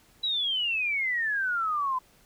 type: exponential sweep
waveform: sine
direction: down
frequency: 3951 to 1004 Hz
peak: -25 dBFS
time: 0.23-1.99 s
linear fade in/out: 10 ms
effects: pink hiss -60 dBFS RMS until 2.25 s